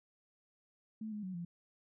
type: tone with pitch steps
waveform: sine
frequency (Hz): 218.3 / 209.8 / 186.2 / 172.4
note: A3 / G#3 / F#3 / F3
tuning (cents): -13 / +18 / +11 / -22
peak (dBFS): -39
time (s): 1.01-1.45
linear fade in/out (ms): 5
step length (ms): 110
effects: none